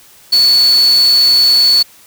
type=tone in noise; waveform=sine; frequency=4435 Hz; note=C#8; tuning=in tune; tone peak=-6 dBFS; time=0.32-1.83 s; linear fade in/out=10 ms; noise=white; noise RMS=-24 dBFS; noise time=0.32-1.83 s; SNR=+15 dB; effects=white hiss -43 dBFS RMS until 2.06 s